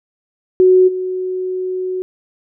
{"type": "tone with level steps", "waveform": "sine", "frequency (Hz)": 370, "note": "F#4", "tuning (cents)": 0, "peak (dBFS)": [-6, -18], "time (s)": [0.6, 2.02], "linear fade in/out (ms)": 0, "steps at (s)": 0.87, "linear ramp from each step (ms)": 20, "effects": []}